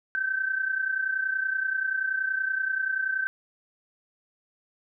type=tone pair together; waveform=sine; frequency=1540 / 1570.5 Hz; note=G6 / G6; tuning=-31 / +3 cents; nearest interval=unison; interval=34 cents; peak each=-26 / -31 dBFS; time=0.15-3.27 s; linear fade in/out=0 ms; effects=none